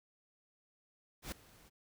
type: noise with ADSR envelope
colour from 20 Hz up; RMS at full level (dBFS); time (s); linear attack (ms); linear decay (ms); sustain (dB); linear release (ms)
pink; -41; 1.22-1.7; 100; 4; -21; 24
effects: none